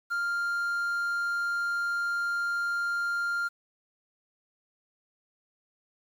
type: tone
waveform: triangle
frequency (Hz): 1396.9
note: F6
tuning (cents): 0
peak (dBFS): -25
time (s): 0.1-3.49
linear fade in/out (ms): 20
effects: 9-bit